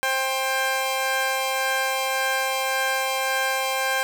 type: tone pair together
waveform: 15% pulse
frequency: 529 / 792.6 Hz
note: C5 / G5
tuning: +19 / +19 cents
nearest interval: perfect fifth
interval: 700 cents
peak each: -19 / -18 dBFS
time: 0.03-4.03 s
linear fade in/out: 0 ms
effects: none